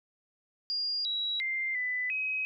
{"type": "tone with pitch steps", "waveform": "sine", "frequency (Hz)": [4823, 3883, 2095, 1997, 2537], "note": ["D8", "B7", "C7", "B6", "D#7"], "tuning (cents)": [45, -30, 2, 19, 33], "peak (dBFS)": -29, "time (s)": [0.7, 2.45], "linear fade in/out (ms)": 0, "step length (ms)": 350, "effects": []}